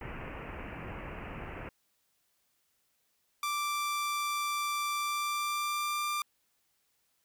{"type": "low-pass noise", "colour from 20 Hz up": "pink", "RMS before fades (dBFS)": -42, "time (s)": [0.01, 1.69], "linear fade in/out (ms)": 2, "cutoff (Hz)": 2800, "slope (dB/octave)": 96}
{"type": "tone with pitch glide", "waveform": "sawtooth", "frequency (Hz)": [1174.7, 1189], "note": ["D6", "D6"], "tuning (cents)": [0, 21], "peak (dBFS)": -27, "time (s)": [3.43, 6.22], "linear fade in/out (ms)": 2, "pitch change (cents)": 21, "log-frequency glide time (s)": [4.95, 6.07]}
{"effects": ["white hiss -75 dBFS RMS until 7.24 s"]}